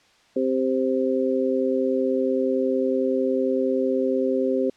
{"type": "harmonic tone", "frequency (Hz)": 130.81, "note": "C3", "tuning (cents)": 0, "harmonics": [2, 3, 4], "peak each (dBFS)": [-24, -24, -24], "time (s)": [0.36, 4.7], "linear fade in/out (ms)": 5, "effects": ["white hiss -58 dBFS RMS until 4.76 s", "low-pass 5000 Hz 12 dB/octave"]}